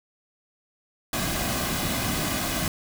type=noise with comb filter; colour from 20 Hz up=pink; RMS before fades=-27 dBFS; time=1.13-2.68 s; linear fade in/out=2 ms; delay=2.2 ms; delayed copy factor=-0.55; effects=none